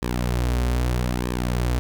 sawtooth tone with flanger, 61.1 Hz, B1, 18 cents flat, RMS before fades -23 dBFS, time 0.02-1.79 s, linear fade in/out 0 ms, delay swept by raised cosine 1.4 to 6.2 ms, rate 0.79 Hz, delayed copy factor -0.65, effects none

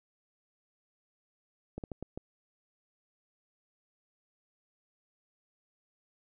slowing click train, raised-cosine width 2 ms, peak -25 dBFS, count 5, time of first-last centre 1.78-2.175 s, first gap 58 ms, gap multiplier 1.37, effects none

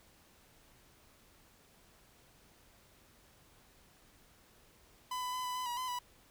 45% pulse tone with pitch steps, 1005 / 998 / 1009 / 996 / 1007 / 964 / 1017 / 984 Hz, B5 / B5 / B5 / B5 / B5 / B5 / C6 / B5, +30 / +18 / +37 / +14 / +33 / -42 / -50 / -7 cents, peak -36 dBFS, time 5.11-5.99 s, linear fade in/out 5 ms, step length 110 ms, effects pink hiss -64 dBFS RMS until 6.3 s

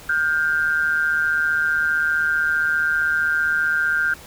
sine tone pair together, 1417 / 1572.3 Hz, F6 / G6, +25 / +5 cents, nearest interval major second, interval 180 cents, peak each -20 dBFS, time 0.09-4.14 s, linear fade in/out 5 ms, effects pink hiss -42 dBFS RMS until 4.26 s

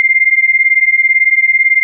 sine beating tone pair, 2095 / 2113 Hz, C7 / C7, +2 / +16 cents, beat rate 18 Hz, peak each -10 dBFS, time 0-1.83 s, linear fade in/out 0 ms, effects none

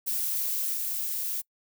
violet noise with level steps, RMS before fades -29 / -31 dBFS, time 0.06-1.42 s, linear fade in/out 20 ms, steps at 0.72 s, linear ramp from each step 20 ms, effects noise-tail reverb RT60 0.1 s tail -26 dB re dry

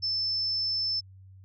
sine tone, 5280 Hz, E8, 2 cents sharp, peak -26 dBFS, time 0.02-1.01 s, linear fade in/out 20 ms, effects added 95 Hz sine -48 dBFS peak until 1.44 s

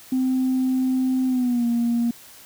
sine tone with pitch glide, 258.6 to 235.8 Hz, C4 to A#3, -20 to +20 cents, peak -17 dBFS, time 0.12-2.11 s, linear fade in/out 5 ms, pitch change -160 cents, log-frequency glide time 1.27-1.66 s, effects tanh soft clip ceiling -15 dBFS + white hiss -46 dBFS RMS until 2.45 s

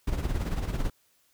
brown noise with tremolo, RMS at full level -26 dBFS, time 0.07-0.9 s, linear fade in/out 5 ms, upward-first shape sine, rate 18 Hz, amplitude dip 65%, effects white hiss -67 dBFS RMS until 1.33 s

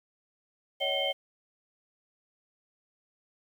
sine tone cluster, 560 / 633 / 756 / 2158 / 3121 Hz, C#5 / D#5 / F#5 / C#7 / G7, +18 / +30 / +37 / -47 / -8 cents, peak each -32 / -36 / -37 / -36 / -30 dBFS, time 0.8-1.13 s, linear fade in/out 20 ms, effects 9-bit

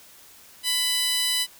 15% pulse tone with high-pass filter, 996 Hz, B5, 14 cents sharp, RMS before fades -24 dBFS, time 0.63-1.47 s, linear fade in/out 50 ms, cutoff 3800 Hz, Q 0.92, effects white hiss -50 dBFS RMS until 1.59 s

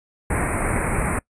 pink band-stop noise, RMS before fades -22 dBFS, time 0.3-1.19 s, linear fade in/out 5 ms, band 2400 to 8400 Hz, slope 96 dB/octave, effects noise-tail reverb RT60 0.1 s tail -22 dB re dry + resampled to 22050 Hz

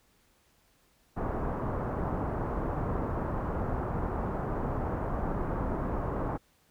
pink low-pass noise, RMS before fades -32 dBFS, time 1.16-6.38 s, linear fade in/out 20 ms, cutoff 1200 Hz, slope 24 dB/octave, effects pink hiss -67 dBFS RMS until 6.7 s

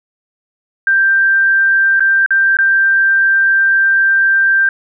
sine tone with dropouts, 1576 Hz, G6, 9 cents sharp, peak -8 dBFS, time 0.87-4.69 s, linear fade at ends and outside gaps 2 ms, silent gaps 1.996-2.005 / 2.262-2.306 / 2.57-2.587 s, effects none

